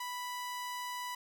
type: tone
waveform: sawtooth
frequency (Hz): 987.8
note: B5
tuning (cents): 0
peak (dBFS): -34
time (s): 0-1.15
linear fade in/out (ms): 5
effects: none